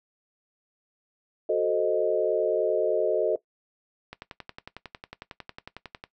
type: chord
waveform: sine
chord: F# diminished seventh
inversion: none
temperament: equal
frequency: 370 / 440 / 523.3 / 622.3 Hz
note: F#4 / A4 / C5 / Eb5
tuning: 0 / 0 / 0 / 0 cents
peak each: -28 / -25 / -30 / -26 dBFS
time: 1.49-3.36 s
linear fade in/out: 5 ms
type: click train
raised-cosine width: 0.3 ms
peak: -22 dBFS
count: 22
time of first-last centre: 4.13-6.039 s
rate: 11 Hz
effects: noise-tail reverb RT60 0.1 s tail -17 dB re dry